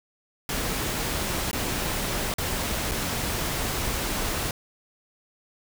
pink noise with dropouts, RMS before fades -28 dBFS, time 0.49-4.51 s, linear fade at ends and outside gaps 2 ms, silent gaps 1.513-1.53 / 2.34-2.383 / 2.913-2.917 s, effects none

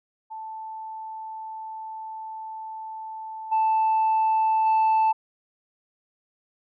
sine tone with level steps, 880 Hz, A5, in tune, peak -33 / -17 / -15 dBFS, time 0.3-5.13 s, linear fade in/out 20 ms, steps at 3.51 / 4.65 s, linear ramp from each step 20 ms, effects tanh soft clip ceiling -16 dBFS

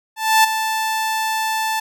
sawtooth tone with ADSR envelope, 880 Hz, A5, in tune, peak -5 dBFS, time 0.16-1.8 s, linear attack 280 ms, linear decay 11 ms, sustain -10 dB, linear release 7 ms, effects none

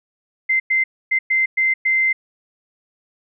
sine tone bursts at uneven times, 2078 Hz, C7, 12 cents flat, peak -14 dBFS, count 6, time 0.49-0.6 / 0.7-0.84 / 1.11-1.19 / 1.3-1.46 / 1.57-1.74 / 1.85-2.13 s, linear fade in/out 10 ms, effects none

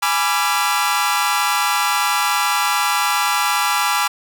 sawtooth chord, G# diminished seventh, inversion none, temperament equal with one note detuned, 830.6 / 987.8 / 1174.7 / 1365 Hz, G#5 / B5 / D6 / F6, 0 / 0 / 0 / -40 cents, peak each -18 dBFS, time 0.02-4.08 s, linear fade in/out 10 ms, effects none

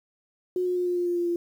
sine tone with pitch steps, 363.4 / 360.7 / 358 / 355.3 / 352.6 / 350 / 347.4 / 344.8 Hz, F#4 / F#4 / F4 / F4 / F4 / F4 / F4 / F4, -31 / -44 / +43 / +30 / +17 / +4 / -9 / -22 cents, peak -23 dBFS, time 0.56-1.36 s, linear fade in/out 2 ms, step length 100 ms, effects 9-bit

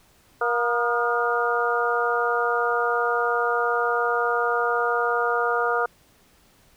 harmonic tone with a mistuned harmonic, 237.2 Hz, A#3, 30 cents sharp, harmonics 2 / 3 / 4 / 5 / 6, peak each -25 / -27 / -30 / -26 / -26 dBFS, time 0.41-5.86 s, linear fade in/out 5 ms, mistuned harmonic 5, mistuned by +55 cents, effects pink hiss -58 dBFS RMS until 6.76 s

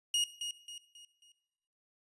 sawtooth tone with echo, 2873 Hz, F7, 48 cents sharp, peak -24 dBFS, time 0.14-0.24 s, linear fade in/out 2 ms, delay 270 ms, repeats 4, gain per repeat -8 dB, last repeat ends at 1.32 s, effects noise-tail reverb RT60 1.0 s tail -17 dB re dry + resampled to 24000 Hz

